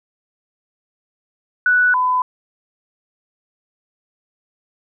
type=tone pair in turn; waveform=sine; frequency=1480 / 1005.9 Hz; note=F#6 / B5; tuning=0 / +31 cents; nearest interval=perfect fifth; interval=669 cents; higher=first; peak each=-11 / -14 dBFS; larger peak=first; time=1.66-1.94 / 1.94-2.22 s; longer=neither; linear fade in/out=2 ms; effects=none

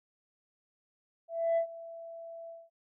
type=tone with ADSR envelope; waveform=sine; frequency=666 Hz; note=E5; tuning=18 cents sharp; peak=-22 dBFS; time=1.28-2.7 s; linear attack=290 ms; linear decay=93 ms; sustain=-20 dB; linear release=210 ms; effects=tanh soft clip ceiling -23 dBFS

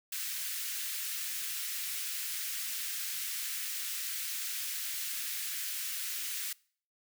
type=high-pass noise; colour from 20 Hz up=white; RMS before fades=-37 dBFS; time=0.12-6.53 s; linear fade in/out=5 ms; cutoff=1600 Hz; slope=24 dB/octave; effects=noise-tail reverb RT60 0.5 s tail -24 dB re dry

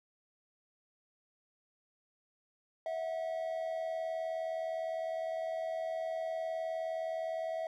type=tone pair together; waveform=triangle; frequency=650.4 / 730 Hz; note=E5 / F#5; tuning=-23 / -24 cents; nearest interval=major second; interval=199 cents; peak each=-33 / -40 dBFS; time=2.86-7.67 s; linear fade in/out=2 ms; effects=none

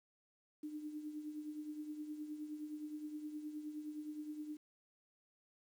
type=tone with tremolo; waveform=sine; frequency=302.2 Hz; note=D4; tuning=50 cents sharp; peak=-40 dBFS; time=0.63-4.57 s; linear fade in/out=5 ms; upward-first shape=triangle; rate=9.6 Hz; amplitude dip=65%; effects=11-bit

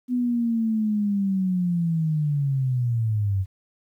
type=linear sweep; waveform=sine; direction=down; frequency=250.7 to 92.9 Hz; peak=-20 dBFS; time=0.08-3.46 s; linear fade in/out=50 ms; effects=10-bit

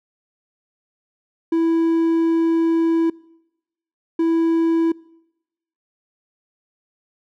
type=tone bursts at uneven times; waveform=triangle; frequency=329.6 Hz; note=E4; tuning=in tune; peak=-13 dBFS; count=2; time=1.52-3.1 / 4.19-4.92 s; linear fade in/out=5 ms; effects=noise-tail reverb RT60 0.9 s tail -24 dB re dry

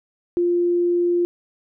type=tone; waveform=sine; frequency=349.2 Hz; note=F4; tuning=in tune; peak=-16 dBFS; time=0.37-1.25 s; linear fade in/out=0 ms; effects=none

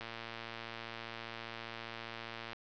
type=click train; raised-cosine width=0.3 ms; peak=-27 dBFS; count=291; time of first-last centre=0.01-2.532 s; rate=115 Hz; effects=resampled to 16000 Hz + 11-bit

